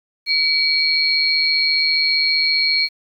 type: tone cluster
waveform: sine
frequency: 2277 / 4196 / 4351 Hz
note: C#7 / C8 / C#8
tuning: +46 / +4 / -33 cents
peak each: -19 dBFS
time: 0.26-2.89 s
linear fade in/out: 50 ms
effects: 8-bit